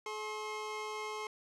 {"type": "tone pair together", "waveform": "25% pulse", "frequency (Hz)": [428, 1068], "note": ["A4", "C6"], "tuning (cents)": [-48, 35], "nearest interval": "octave + major third", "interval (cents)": 1583, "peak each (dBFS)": [-37, -38], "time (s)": [0.06, 1.27], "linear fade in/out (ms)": 2, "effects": ["low-pass 8000 Hz 12 dB/octave"]}